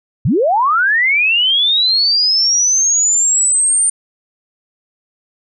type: linear sweep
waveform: sine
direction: up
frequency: 90.9 to 9000 Hz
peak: -10 dBFS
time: 0.25-3.9 s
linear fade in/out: 5 ms
effects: none